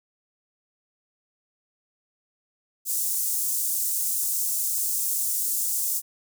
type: high-pass noise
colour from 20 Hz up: pink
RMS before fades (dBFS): -26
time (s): 2.85-6.02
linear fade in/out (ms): 50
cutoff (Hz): 7400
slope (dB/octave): 24
effects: none